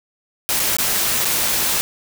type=noise with dropouts; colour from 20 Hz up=white; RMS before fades=-19 dBFS; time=0.49-1.81 s; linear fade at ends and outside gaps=0 ms; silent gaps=0.595-0.6 / 0.768-0.785 / 1.248-1.253 / 1.479-1.482 s; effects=none